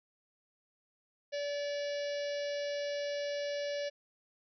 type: harmonic tone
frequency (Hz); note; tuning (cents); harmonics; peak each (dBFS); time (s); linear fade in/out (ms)
576; D5; -34; 1 / 3 / 4 / 5 / 6 / 7 / 8 / 9 / 10; -34 / -46 / -50 / -49 / -54 / -51 / -53 / -51 / -54; 1.32-3.9; 20
effects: none